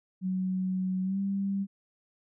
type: tone with pitch glide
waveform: sine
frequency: 186.3 to 196.81 Hz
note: F#3 to G3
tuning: +12 to +7 cents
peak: -27 dBFS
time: 0.21-1.67 s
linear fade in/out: 50 ms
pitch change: +95 cents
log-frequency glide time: 1.03-1.19 s
effects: none

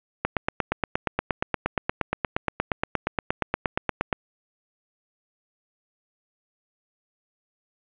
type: click train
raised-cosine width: 0.5 ms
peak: -7 dBFS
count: 34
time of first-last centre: 0.25-4.128 s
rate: 8.51 Hz
effects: resampled to 8000 Hz + 7-bit

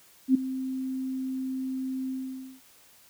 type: tone with ADSR envelope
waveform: sine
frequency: 261.6 Hz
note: C4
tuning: in tune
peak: -14 dBFS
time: 0.28-2.61 s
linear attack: 67 ms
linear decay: 8 ms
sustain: -15 dB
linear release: 520 ms
effects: white hiss -57 dBFS RMS until 3.09 s

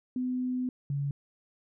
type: tone pair in turn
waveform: sine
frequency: 252.5 / 141.31 Hz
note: B3 / C#3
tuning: +39 / +34 cents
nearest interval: minor seventh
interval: 1005 cents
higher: first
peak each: -28 dBFS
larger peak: neither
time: 0.16-0.69 / 0.9-1.11 s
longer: first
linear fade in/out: 2 ms
effects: none

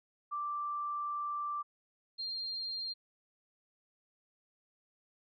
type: tone pair in turn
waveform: sine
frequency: 1174.7 / 4196 Hz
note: D6 / C8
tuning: 0 / +4 cents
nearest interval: octave + minor seventh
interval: 2204 cents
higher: second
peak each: -34 / -36 dBFS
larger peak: first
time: 0.31-1.63 / 2.18-2.94 s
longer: first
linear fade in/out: 20 ms
effects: none

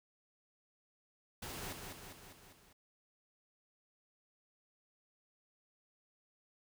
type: noise with echo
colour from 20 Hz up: pink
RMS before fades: -45 dBFS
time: 1.42-1.73 s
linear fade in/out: 5 ms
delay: 200 ms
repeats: 5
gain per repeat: -4 dB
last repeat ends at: 2.73 s
effects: none

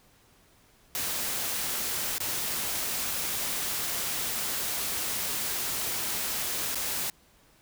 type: noise with dropouts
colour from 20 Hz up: white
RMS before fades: -31 dBFS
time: 0.95-7.1 s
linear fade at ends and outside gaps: 1 ms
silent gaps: 2.182-2.203 / 6.747-6.755 s
effects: pink hiss -61 dBFS RMS until 7.61 s

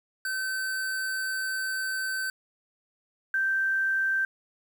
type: tone pair in turn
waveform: square / sine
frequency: 1538 / 1563.1 Hz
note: G6 / G6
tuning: -33 / -5 cents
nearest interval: unison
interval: 28 cents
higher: second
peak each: -29 / -23 dBFS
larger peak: second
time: 0.25-2.3 / 3.34-4.25 s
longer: first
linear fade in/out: 2 ms
effects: 9-bit

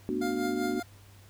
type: chord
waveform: sine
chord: B minor seventh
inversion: third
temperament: just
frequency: 222.2 / 246.9 / 296.3 / 370.4 Hz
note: A3 / B3 / D4 / F#4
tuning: +17 / 0 / +15 / +2 cents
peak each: -37 / -33 / -33 / -32 dBFS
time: 0.09-0.8 s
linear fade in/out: 0 ms
type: tone with tremolo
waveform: 25% pulse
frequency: 703 Hz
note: F5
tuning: 11 cents sharp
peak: -28 dBFS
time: 0.21-0.83 s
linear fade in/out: 10 ms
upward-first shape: triangle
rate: 5.1 Hz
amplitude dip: 70%
effects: added 99 Hz sine -52 dBFS peak until 1.29 s + pink hiss -58 dBFS RMS until 1.29 s

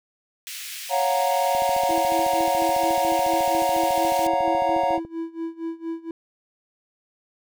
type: high-pass noise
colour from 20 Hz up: pink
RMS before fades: -35 dBFS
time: 0.47-4.27 s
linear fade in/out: 0 ms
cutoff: 2100 Hz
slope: 24 dB/octave
type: chord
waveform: triangle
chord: Gb major seventh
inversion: second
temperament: equal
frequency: 554.4 / 698.5 / 740 / 932.3 Hz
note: Db5 / F5 / Gb5 / Bb5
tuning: 0 / 0 / 0 / 0 cents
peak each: -23 dBFS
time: 0.89-5 s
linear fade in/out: 50 ms
type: click train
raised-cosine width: 2 ms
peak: -25 dBFS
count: 50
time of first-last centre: 1.55-5.05 s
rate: 14 Hz
type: tone with tremolo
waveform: triangle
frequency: 329.6 Hz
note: E4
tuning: in tune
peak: -23 dBFS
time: 1.89-6.11 s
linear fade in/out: 2 ms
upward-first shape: sine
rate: 4.3 Hz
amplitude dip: 90%
effects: none

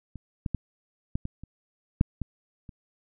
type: clicks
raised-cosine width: 5 ms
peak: -27 / -17 / -15 / -15 / -20 / -29 / -7 / -18 / -30 dBFS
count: 9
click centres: 0.157 / 0.462 / 0.547 / 1.155 / 1.254 / 1.436 / 2.011 / 2.217 / 2.692 s
effects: none

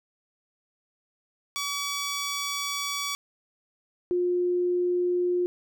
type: tone pair in turn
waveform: 10% pulse / sine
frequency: 1140 / 356 Hz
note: C#6 / F4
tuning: +48 / +33 cents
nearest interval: octave + minor sixth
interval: 2015 cents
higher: first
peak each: -20 / -22 dBFS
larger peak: first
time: 1.56-3.15 / 4.11-5.46 s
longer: first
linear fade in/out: 0 ms
effects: none

